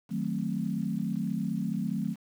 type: chord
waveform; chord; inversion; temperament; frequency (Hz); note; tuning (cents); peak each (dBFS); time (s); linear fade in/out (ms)
sine; D# diminished seventh; none; equal; 155.56 / 185 / 220 / 261.6; D#3 / F#3 / A3 / C4; 0 / 0 / 0 / 0; -36 / -32 / -32 / -37; 0.09-2.16; 50
effects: 9-bit